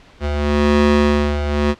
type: ring-modulated tone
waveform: 20% pulse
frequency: 146.7 Hz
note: D3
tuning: 2 cents flat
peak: -5 dBFS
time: 0.2-1.75 s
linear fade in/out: 50 ms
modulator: 72.9 Hz
effects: pink hiss -46 dBFS RMS until 1.79 s + low-pass 4000 Hz 12 dB/octave